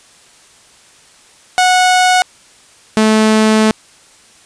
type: tone pair in turn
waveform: sawtooth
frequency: 734 / 217.5 Hz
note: F#5 / A3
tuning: -14 / -20 cents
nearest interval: octave + major sixth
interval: 2106 cents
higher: first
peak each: -4 dBFS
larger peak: neither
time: 1.58-2.22 / 2.97-3.71 s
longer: second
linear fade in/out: 0 ms
effects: white hiss -45 dBFS RMS until 4.45 s + resampled to 22050 Hz